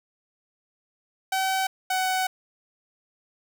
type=tone pair in turn; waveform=sawtooth; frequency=763 / 749 Hz; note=G5 / F#5; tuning=-47 / +21 cents; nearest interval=unison; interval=32 cents; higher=first; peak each=-19 dBFS; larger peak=neither; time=1.32-1.67 / 1.9-2.27 s; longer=second; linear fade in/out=5 ms; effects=none